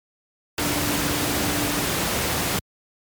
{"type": "tone in noise", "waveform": "sine", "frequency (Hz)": 293.7, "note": "D4", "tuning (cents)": 0, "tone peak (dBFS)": -28, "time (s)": [0.61, 1.85], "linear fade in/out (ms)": 2, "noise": "pink", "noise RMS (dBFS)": -23, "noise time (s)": [0.58, 2.59], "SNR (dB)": -8, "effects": ["high-pass 80 Hz 12 dB/octave", "MP3 96 kbps"]}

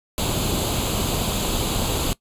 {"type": "noise with comb filter", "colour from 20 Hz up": "pink", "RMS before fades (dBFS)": -23, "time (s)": [0.18, 2.13], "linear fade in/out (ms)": 0, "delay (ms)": 0.27, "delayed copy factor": 0.7, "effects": ["noise-tail reverb RT60 0.1 s tail -20 dB re dry", "resampled to 32000 Hz"]}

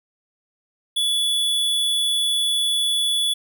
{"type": "tone", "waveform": "square", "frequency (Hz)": 3428, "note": "A7", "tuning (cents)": -46, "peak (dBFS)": -19, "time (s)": [0.96, 3.34], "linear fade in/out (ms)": 10, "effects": []}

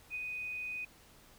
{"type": "tone with ADSR envelope", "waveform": "sine", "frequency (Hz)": 2492, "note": "D#7", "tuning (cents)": 2, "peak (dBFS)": -35, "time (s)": [0.1, 0.85], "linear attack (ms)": 46, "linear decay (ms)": 33, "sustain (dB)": -2, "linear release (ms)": 6, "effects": ["pink hiss -60 dBFS RMS until 1.38 s"]}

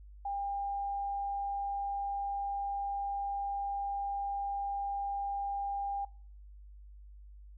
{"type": "tone", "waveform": "sine", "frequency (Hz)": 800, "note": "G5", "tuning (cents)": 35, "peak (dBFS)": -33, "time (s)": [0.25, 6.05], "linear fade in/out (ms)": 5, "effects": ["noise-tail reverb RT60 0.5 s tail -23 dB re dry", "added 50 Hz sine -49 dBFS peak until 7.57 s"]}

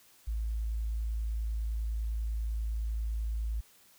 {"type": "tone", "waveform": "sine", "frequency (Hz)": 55, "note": "A1", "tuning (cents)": 0, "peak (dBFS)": -30, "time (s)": [0.27, 3.61], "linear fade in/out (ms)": 10, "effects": ["white hiss -61 dBFS RMS until 3.98 s"]}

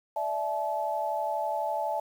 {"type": "chord", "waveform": "sine", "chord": "D suspended second", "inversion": "none", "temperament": "equal with one note detuned", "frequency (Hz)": [587.3, 659.3, 861.9], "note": ["D5", "E5", "A5"], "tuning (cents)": [0, 0, -36], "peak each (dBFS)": [-34, -32, -30], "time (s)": [0.16, 2], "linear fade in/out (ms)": 5, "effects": ["9-bit"]}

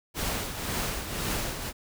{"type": "noise with tremolo", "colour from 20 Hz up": "pink", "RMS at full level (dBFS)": -29, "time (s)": [0.14, 1.73], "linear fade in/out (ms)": 50, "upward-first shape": "triangle", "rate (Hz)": 1.9, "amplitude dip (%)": 60, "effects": []}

